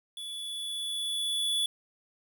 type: tone with level ramp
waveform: square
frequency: 3434 Hz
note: A7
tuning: 43 cents flat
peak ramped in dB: -38 to -26 dBFS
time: 0.17-1.66 s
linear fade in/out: 2 ms
effects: 10-bit

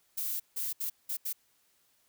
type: noise bursts at uneven times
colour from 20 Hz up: violet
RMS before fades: -34 dBFS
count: 5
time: 0.17-0.4 / 0.56-0.73 / 0.8-0.9 / 1.09-1.17 / 1.25-1.33 s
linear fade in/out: 10 ms
effects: white hiss -70 dBFS RMS until 2.08 s

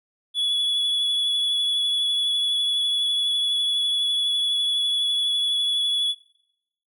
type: tone with vibrato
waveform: triangle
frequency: 3401 Hz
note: G#7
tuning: 40 cents sharp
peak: -19 dBFS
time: 0.34-6.15 s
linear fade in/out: 50 ms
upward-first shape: sine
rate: 12 Hz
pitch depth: 16 cents each way
effects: noise-tail reverb RT60 0.9 s tail -23 dB re dry

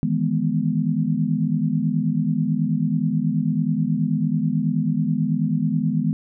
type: chord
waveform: sine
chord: E major seventh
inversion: third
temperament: equal with one note detuned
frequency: 155.56 / 164.81 / 207.7 / 245.9 Hz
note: D#3 / E3 / G#3 / B3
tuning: 0 / 0 / 0 / -7 cents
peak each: -24 dBFS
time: 0.03-6.13 s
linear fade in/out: 0 ms
effects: none

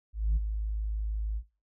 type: tone with ADSR envelope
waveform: sine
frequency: 53.2 Hz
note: G#1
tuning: 42 cents sharp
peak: -19 dBFS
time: 0.13-1.43 s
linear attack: 230 ms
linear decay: 31 ms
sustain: -9 dB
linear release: 62 ms
effects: noise-tail reverb RT60 0.3 s tail -19 dB re dry + tanh soft clip ceiling -21 dBFS

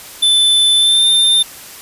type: tone with pitch glide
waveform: square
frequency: 3520 to 3596 Hz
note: A7 to A7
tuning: 0 to +37 cents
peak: -9 dBFS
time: 0.22-1.43 s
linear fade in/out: 10 ms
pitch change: +37 cents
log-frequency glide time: 0.77-1.06 s
effects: white hiss -34 dBFS RMS until 1.81 s + resampled to 32000 Hz

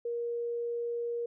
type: tone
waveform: sine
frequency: 472.3 Hz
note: A#4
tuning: 23 cents sharp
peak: -31 dBFS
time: 0.05-1.26 s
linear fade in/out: 5 ms
effects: none

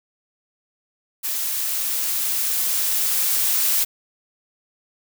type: noise with level ramp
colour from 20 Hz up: blue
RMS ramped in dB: -25 to -19 dBFS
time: 1.23-3.85 s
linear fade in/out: 20 ms
effects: none

